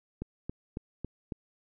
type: click train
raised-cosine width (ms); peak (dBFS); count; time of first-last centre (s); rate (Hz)
3; -22; 5; 0.22-1.322; 3.63
effects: none